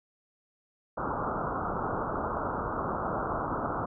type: low-pass noise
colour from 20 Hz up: white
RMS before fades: -32 dBFS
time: 0.97-3.86 s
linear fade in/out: 10 ms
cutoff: 1400 Hz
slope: 96 dB/octave
effects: none